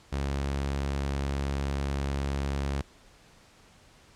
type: tone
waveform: sawtooth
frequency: 69.4 Hz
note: C#2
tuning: 3 cents sharp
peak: -24 dBFS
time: 0.12-2.82 s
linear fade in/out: 10 ms
effects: pink hiss -57 dBFS RMS until 4.15 s + low-pass 8000 Hz 12 dB/octave